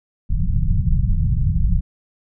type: low-pass noise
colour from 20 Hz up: pink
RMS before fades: -17 dBFS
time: 0.29-1.81 s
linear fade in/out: 20 ms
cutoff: 170 Hz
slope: 48 dB/octave
effects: none